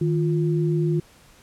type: tone pair together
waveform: sine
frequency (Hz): 155.83 / 349.2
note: D#3 / F4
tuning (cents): +3 / 0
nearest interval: octave + major second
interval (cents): 1397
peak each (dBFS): -20 / -24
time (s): 0.01-1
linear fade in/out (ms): 5
effects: pink hiss -53 dBFS RMS until 1.42 s + low-pass 12000 Hz 12 dB/octave